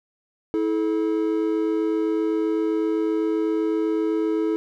triangle tone pair together, 323.7 / 431.5 Hz, E4 / A4, -31 / -34 cents, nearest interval perfect fourth, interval 497 cents, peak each -20 / -22 dBFS, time 0.54-4.56 s, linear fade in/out 0 ms, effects none

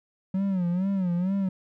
triangle tone with vibrato, 185 Hz, F#3, in tune, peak -21 dBFS, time 0.34-1.49 s, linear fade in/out 5 ms, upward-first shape sine, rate 2.2 Hz, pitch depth 120 cents each way, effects none

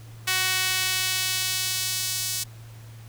sawtooth tone with high-pass filter sweep, 373 Hz, F#4, 14 cents sharp, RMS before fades -26 dBFS, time 0.27-2.44 s, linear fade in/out 10 ms, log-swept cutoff 2000 to 5400 Hz, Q 0.88, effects added 113 Hz sine -41 dBFS peak until 3.08 s + pink hiss -52 dBFS RMS until 3.08 s

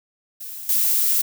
violet noise with level steps, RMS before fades -34 / -19 dBFS, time 0.4-1.22 s, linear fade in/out 10 ms, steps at 0.69 s, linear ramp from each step 2 ms, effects none

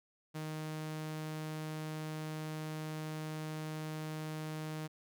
sawtooth tone, 155.56 Hz, D#3, in tune, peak -35 dBFS, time 0.34-4.88 s, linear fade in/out 20 ms, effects none

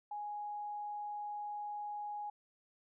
sine tone, 830.6 Hz, G#5, in tune, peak -39 dBFS, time 0.11-2.3 s, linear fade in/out 5 ms, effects none

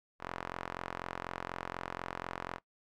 sawtooth tone with band-pass filter, 44.09 Hz, F1, 17 cents sharp, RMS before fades -42 dBFS, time 0.19-2.6 s, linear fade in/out 50 ms, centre 1200 Hz, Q 1.2, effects noise-tail reverb RT60 0.1 s tail -20 dB re dry

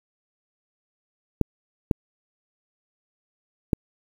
clicks, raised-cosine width 3 ms, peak -6 dBFS, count 3, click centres 1.413 / 1.912 / 3.732 s, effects 7-bit

